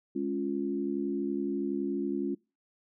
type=chord; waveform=sine; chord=Db major; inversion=second; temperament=equal; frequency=207.7 / 277.2 / 349.2 Hz; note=Ab3 / Db4 / F4; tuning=0 / 0 / 0 cents; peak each=-35 / -32 / -33 dBFS; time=0.15-2.35 s; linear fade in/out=10 ms; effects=noise-tail reverb RT60 0.3 s tail -25 dB re dry

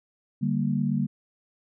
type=chord; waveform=sine; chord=G minor; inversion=second; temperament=equal; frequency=146.83 / 196 / 233.1 Hz; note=D3 / G3 / Bb3; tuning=0 / 0 / 0 cents; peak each=-27 dBFS; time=0.41-1.07 s; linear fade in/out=20 ms; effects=none

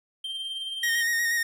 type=tone with tremolo; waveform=triangle; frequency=3154 Hz; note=G7; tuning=10 cents sharp; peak=-28 dBFS; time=0.24-1.03 s; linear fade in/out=5 ms; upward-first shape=sine; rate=19 Hz; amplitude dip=35%
type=tone with vibrato; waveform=45% pulse; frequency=1864.7 Hz; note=A#6; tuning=in tune; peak=-23 dBFS; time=0.83-1.43 s; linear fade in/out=5 ms; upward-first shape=square; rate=8.3 Hz; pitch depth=23 cents each way
effects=none

